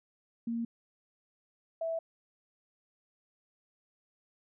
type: tone pair in turn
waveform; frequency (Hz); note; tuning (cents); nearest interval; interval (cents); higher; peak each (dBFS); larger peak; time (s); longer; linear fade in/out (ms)
sine; 232.1 / 656.5; A#3 / E5; -7 / -7; octave + tritone; 1800; second; -31 / -31; neither; 0.47-0.65 / 1.81-1.99; neither; 5
effects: none